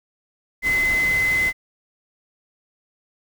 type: tone in noise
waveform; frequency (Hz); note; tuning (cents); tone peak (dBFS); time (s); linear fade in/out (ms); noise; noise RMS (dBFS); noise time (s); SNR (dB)
sine; 2042; C7; -43; -17; 0.62-1.53; 50; pink; -31; 0.62-1.53; +11
effects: none